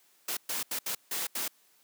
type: noise bursts at uneven times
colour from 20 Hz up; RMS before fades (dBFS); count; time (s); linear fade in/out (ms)
white; -33; 6; 0.28-0.37 / 0.49-0.63 / 0.71-0.79 / 0.86-0.95 / 1.11-1.27 / 1.35-1.48; 5
effects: white hiss -65 dBFS RMS until 1.83 s + high-pass 200 Hz 12 dB/octave